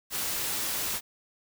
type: noise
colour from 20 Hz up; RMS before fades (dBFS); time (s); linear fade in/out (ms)
white; -31; 0.1-1.01; 50
effects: none